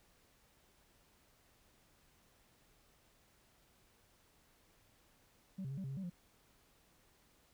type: tone with pitch steps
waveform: sine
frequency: 191 / 133.5 / 137.6 / 191.8 / 134.8 / 136.2 / 192.7 / 175.9 Hz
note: G3 / C3 / C#3 / G3 / C#3 / C#3 / G3 / F3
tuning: -45 / +35 / -12 / -37 / -48 / -30 / -29 / +13 cents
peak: -38 dBFS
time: 5.58-6.1 s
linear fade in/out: 10 ms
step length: 65 ms
effects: tanh soft clip ceiling -38 dBFS + pink hiss -70 dBFS RMS until 7.53 s